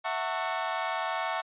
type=chord; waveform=30% pulse; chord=F# minor seventh; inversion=third; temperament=equal with one note detuned; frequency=659.3 / 740 / 898.5 / 1108.7 Hz; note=E5 / F#5 / A5 / C#6; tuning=0 / 0 / +36 / 0 cents; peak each=-32 dBFS; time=0.04-1.42 s; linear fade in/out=20 ms; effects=resampled to 8000 Hz